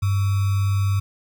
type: tone with sample-and-hold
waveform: sine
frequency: 98.6 Hz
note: G2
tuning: 11 cents sharp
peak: -17 dBFS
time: 0.02-1 s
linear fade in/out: 10 ms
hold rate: 1225 Hz
effects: none